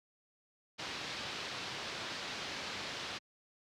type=low-pass noise; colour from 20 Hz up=white; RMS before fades=-42 dBFS; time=0.78-3.19 s; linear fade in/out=20 ms; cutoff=4700 Hz; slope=24 dB/octave; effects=high-pass 80 Hz 12 dB/octave